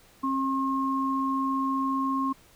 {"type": "tone pair together", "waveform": "sine", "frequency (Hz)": [268.5, 1074], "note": ["C4", "C6"], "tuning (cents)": [45, 45], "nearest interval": "2 octaves", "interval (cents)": 2400, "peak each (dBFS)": -27, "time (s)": [0.23, 2.33], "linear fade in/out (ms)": 10, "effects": ["pink hiss -57 dBFS RMS until 2.55 s"]}